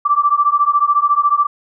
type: beating tone pair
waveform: sine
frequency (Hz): 1161 / 1175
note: D6 / D6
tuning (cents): -20 / +1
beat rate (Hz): 14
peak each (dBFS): -14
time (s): 0.05-1.47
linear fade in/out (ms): 10
effects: none